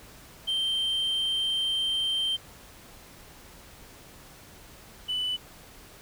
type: tone pair in turn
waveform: sine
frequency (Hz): 3136 / 2989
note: G7 / F#7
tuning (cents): 0 / +17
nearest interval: minor second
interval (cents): 83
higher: first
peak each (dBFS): -22 / -25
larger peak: first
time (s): 0.47-2.37 / 5.08-5.37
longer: first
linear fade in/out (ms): 20
effects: tanh soft clip ceiling -24 dBFS + pink hiss -50 dBFS RMS until 6.01 s